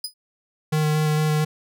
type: tone with exponential decay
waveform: sawtooth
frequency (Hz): 4978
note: D#8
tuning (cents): 0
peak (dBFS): -20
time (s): 0.04-0.14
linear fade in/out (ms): 5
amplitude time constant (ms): 20
type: tone with vibrato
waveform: square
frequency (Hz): 153.4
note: D#3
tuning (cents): -24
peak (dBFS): -19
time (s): 0.72-1.45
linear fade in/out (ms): 10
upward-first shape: square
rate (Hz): 4.4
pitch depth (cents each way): 10
effects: none